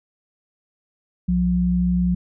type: tone pair together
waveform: sine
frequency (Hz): 63.48 / 178.4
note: B1 / F3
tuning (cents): +48 / +37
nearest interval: octave + tritone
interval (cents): 1789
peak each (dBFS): -24 / -17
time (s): 1.28-2.15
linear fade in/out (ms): 10
effects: none